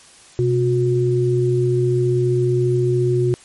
sine tone pair together, 126.89 / 361.5 Hz, B2 / F#4, +47 / -40 cents, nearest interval octave + tritone, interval 1813 cents, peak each -17 dBFS, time 0.39-3.34 s, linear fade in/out 0 ms, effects white hiss -46 dBFS RMS until 3.44 s + MP3 48 kbps

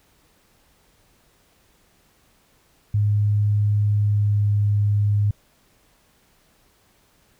sine tone with pitch glide, 103.83 to 103.05 Hz, G#2 to G#2, 0 to -13 cents, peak -16 dBFS, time 2.94-5.31 s, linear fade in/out 5 ms, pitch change -13 cents, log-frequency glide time 3.92-4.51 s, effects pink hiss -60 dBFS RMS until 7.39 s

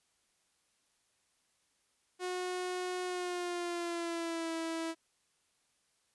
sawtooth tone with pitch glide, 363.5 to 327.6 Hz, F#4 to E4, -31 to -11 cents, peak -31 dBFS, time 2.19-4.95 s, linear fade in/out 50 ms, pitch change -180 cents, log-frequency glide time 3.05-4.52 s, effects white hiss -75 dBFS RMS until 6.14 s + resampled to 24000 Hz

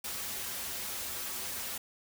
white noise with comb filter, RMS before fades -38 dBFS, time 0.04-1.78 s, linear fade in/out 5 ms, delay 6.6 ms, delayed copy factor -0.65, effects none

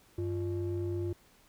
triangle ring-modulated tone, 125.9 Hz, B2, 34 cents sharp, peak -26 dBFS, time 0.18-1.13 s, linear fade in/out 5 ms, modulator 222 Hz, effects pink hiss -63 dBFS RMS until 1.48 s

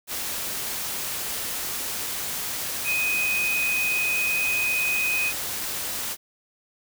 sine tone in noise, 2503 Hz, D#7, 10 cents sharp, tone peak -22 dBFS, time 2.84-5.33 s, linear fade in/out 50 ms, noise white, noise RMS -30 dBFS, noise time 0.07-6.17 s, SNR +5 dB, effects none

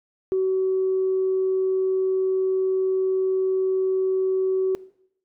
sine tone, 377.8 Hz, F#4, 36 cents sharp, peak -18 dBFS, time 0.32-4.75 s, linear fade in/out 0 ms, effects noise-tail reverb RT60 0.7 s tail -20 dB re dry + tanh soft clip ceiling -14 dBFS

